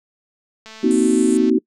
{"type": "click train", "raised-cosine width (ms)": 0.2, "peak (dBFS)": -22, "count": 185, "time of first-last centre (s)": [0.66, 1.496], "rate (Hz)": 220}
{"type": "chord", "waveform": "sine", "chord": "C half-diminished seventh", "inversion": "third", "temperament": "just", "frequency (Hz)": [235.5, 261.6, 314, 376.7], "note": ["Bb3", "C4", "Eb4", "Gb4"], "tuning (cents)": [18, 0, 16, 31], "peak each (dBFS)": -18, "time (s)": [0.83, 1.59], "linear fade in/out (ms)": 10}
{"type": "band-pass noise", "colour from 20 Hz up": "white", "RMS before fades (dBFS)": -34, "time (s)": [0.91, 1.37], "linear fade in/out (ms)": 0, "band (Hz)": [6800, 10000], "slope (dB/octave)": 96}
{"effects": ["noise-tail reverb RT60 0.1 s tail -24 dB re dry"]}